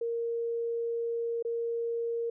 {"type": "tone with dropouts", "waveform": "sine", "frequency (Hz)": 465.4, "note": "A#4", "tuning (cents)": -3, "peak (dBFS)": -29, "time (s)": [0.01, 2.3], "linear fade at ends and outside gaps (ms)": 5, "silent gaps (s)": [1.426, 1.449], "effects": []}